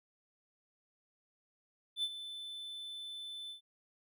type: tone with ADSR envelope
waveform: triangle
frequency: 3520 Hz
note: A7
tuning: in tune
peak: -29 dBFS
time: 1.96-3.61 s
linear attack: 73 ms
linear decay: 50 ms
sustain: -12 dB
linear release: 110 ms
effects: none